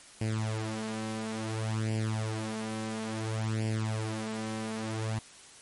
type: tone with flanger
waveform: sawtooth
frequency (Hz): 110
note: A2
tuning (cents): 0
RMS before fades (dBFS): -33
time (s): 0.21-5.19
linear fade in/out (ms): 5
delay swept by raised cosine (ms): 0.39 to 5.29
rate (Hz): 0.58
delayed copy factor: +0.8
effects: white hiss -52 dBFS RMS until 5.61 s + MP3 48 kbps